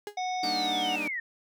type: tone with exponential decay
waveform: 35% pulse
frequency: 413.5 Hz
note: G#4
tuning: 8 cents flat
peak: -30 dBFS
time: 0.07-0.18 s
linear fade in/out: 1 ms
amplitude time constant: 22 ms
type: harmonic tone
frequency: 736 Hz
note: F#5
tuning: 9 cents flat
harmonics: 1 / 3 / 5 / 7 / 8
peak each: -29 / -39 / -43 / -46 / -47 dBFS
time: 0.17-0.96 s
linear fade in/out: 5 ms
type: linear sweep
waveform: sine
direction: down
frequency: 4699 to 1795 Hz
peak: -30 dBFS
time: 0.43-1.2 s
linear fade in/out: 5 ms
type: chord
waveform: sawtooth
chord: Eb major seventh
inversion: first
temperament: equal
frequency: 196 / 233.1 / 293.7 / 311.1 Hz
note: G3 / Bb3 / D4 / Eb4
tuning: 0 / 0 / 0 / 0 cents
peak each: -38 / -38 / -33 / -35 dBFS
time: 0.43-1.08 s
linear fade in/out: 5 ms
effects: none